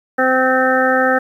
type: harmonic tone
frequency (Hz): 259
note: C4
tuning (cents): -17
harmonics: 1 / 2 / 3 / 5 / 6 / 7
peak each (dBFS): -20 / -16 / -19 / -20 / -19 / -20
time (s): 0.18-1.19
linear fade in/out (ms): 10
effects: 8-bit